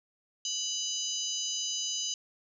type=harmonic tone with a mistuned harmonic; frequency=987.8 Hz; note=B5; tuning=in tune; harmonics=3 / 4 / 5 / 6 / 7; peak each=-36 / -41 / -38 / -35 / -40 dBFS; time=0.45-2.14 s; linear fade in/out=2 ms; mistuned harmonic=6; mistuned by=+93 cents; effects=none